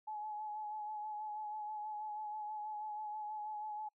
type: tone with vibrato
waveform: sine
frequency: 849 Hz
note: G#5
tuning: 38 cents sharp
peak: -40 dBFS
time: 0.07-3.89 s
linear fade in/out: 10 ms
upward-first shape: sine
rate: 6.2 Hz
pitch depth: 28 cents each way
effects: noise-tail reverb RT60 0.1 s tail -25 dB re dry